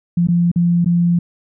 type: tone with dropouts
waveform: sine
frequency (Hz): 172.8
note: F3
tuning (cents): -18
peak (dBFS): -11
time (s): 0.17-1.19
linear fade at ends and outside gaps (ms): 5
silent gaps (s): 0.272-0.285 / 0.516-0.559 / 0.846-0.859
effects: none